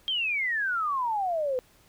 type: exponential sweep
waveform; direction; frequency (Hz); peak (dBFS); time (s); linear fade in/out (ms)
sine; down; 3236 to 492.9; -25; 0.08-1.59; 0
effects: pink hiss -60 dBFS RMS until 1.88 s